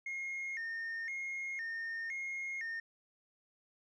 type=tone with vibrato; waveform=sine; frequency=1980 Hz; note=B6; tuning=4 cents sharp; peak=-35 dBFS; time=0.06-2.8 s; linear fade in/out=5 ms; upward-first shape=square; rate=0.98 Hz; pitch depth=140 cents each way; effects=tanh soft clip ceiling -36 dBFS